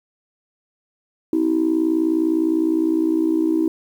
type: tone with amplitude modulation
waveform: sine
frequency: 321.6 Hz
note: E4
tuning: 43 cents flat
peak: -11 dBFS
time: 1.33-3.68 s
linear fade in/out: 2 ms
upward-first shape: sine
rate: 59.8 Hz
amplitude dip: 85%
effects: tanh soft clip ceiling -9 dBFS + 8-bit

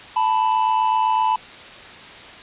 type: tone pair together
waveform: triangle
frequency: 880 / 987.8 Hz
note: A5 / B5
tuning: 0 / 0 cents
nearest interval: major second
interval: 200 cents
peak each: -17 dBFS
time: 0.16-1.36 s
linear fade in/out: 5 ms
effects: white hiss -39 dBFS RMS until 2.42 s + resampled to 8000 Hz

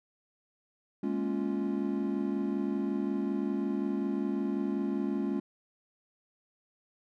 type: chord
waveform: triangle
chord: Bb minor seventh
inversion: third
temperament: equal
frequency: 207.7 / 233.1 / 277.2 / 349.2 Hz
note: Ab3 / Bb3 / Db4 / F4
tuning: 0 / 0 / 0 / 0 cents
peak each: -31 / -36 / -31 / -34 dBFS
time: 1.03-5.4 s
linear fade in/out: 5 ms
effects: none

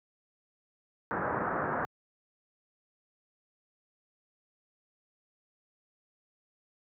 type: low-pass noise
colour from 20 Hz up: white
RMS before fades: -32 dBFS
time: 1.11-1.85 s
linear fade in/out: 0 ms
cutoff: 1600 Hz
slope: 48 dB/octave
effects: high-pass 100 Hz 12 dB/octave

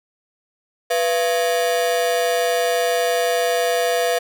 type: ring-modulated tone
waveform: 45% pulse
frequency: 587.3 Hz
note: D5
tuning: in tune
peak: -14 dBFS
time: 0.9-4.19 s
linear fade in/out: 10 ms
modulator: 94.1 Hz
effects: none

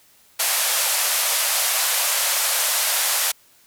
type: band-pass noise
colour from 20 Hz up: white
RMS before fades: -21 dBFS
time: 0.39-3.32 s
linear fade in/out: 10 ms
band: 530 to 14000 Hz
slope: 48 dB/octave
effects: white hiss -55 dBFS RMS until 3.66 s

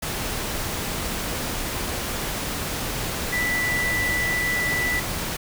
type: tone in noise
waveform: sine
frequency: 1975.5 Hz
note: B6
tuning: in tune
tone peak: -22 dBFS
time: 3.32-5 s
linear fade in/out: 10 ms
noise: pink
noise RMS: -28 dBFS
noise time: 0.02-5.37 s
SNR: +3 dB
effects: none

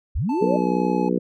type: linear sweep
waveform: sine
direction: up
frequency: 39.79 to 622.3 Hz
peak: -20 dBFS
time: 0.15-0.57 s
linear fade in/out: 10 ms
type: tone with pitch glide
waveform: triangle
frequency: 880 to 848.6 Hz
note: A5 to G#5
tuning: 0 to +37 cents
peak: -25 dBFS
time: 0.29-1.09 s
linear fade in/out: 5 ms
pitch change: -63 cents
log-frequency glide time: 0.45-0.7 s
type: harmonic tone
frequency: 61.3 Hz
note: B1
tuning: 12 cents flat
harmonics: 3 / 4 / 5 / 6 / 7 / 8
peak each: -24 / -25 / -26 / -27 / -27 / -28 dBFS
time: 0.41-1.19 s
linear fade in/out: 10 ms
effects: none

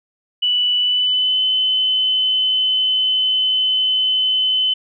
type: tone with pitch glide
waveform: sine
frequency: 2964 to 3037 Hz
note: F#7 to F#7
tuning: +2 to +44 cents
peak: -14 dBFS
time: 0.42-4.74 s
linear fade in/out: 10 ms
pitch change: +42 cents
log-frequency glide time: 0.78-1.42 s
effects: none

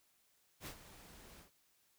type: noise with ADSR envelope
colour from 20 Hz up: pink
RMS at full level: -45 dBFS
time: 0.6-1.51 s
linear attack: 68 ms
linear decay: 78 ms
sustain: -13 dB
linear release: 120 ms
effects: white hiss -74 dBFS RMS until 1.98 s

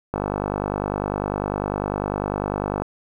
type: click train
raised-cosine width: 1 ms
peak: -9 dBFS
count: 135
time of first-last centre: 0.14-2.82 s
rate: 50 Hz
effects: 8-bit

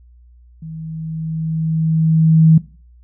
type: tone with level ramp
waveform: sine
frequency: 160.1 Hz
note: D#3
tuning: 50 cents sharp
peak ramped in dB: -28 to -5 dBFS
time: 0.62-2.58 s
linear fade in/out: 5 ms
effects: noise-tail reverb RT60 0.4 s tail -19 dB re dry + added 60 Hz sine -43 dBFS peak until 3.03 s

